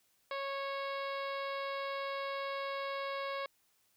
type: harmonic tone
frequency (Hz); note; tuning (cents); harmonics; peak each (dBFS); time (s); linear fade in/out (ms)
551; C#5; -11; 1 / 2 / 3 / 4 / 5 / 6 / 7 / 8 / 9; -39 / -40 / -47 / -46 / -52 / -53 / -52 / -55 / -58; 0.31-3.46; 2
effects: white hiss -73 dBFS RMS until 3.96 s